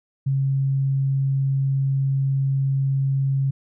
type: tone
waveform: sine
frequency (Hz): 136.1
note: C#3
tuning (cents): -31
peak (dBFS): -18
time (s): 0.26-3.51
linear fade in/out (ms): 10
effects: none